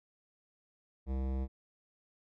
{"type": "tone with hard clipping", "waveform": "sine", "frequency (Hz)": 65.8, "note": "C2", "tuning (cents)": 10, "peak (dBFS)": -34, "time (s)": [1.06, 1.48], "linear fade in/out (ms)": 50, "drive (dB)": 17, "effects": []}